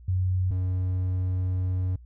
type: tone pair in turn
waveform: sine / triangle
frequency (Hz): 92.5 / 92.13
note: F#2 / F#2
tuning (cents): 0 / -7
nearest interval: unison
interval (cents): 7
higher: first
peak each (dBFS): -22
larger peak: neither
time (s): 0.08-0.51 / 0.51-1.96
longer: second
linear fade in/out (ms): 5
effects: noise-tail reverb RT60 0.1 s tail -26 dB re dry + added 60 Hz sine -45 dBFS peak until 2.05 s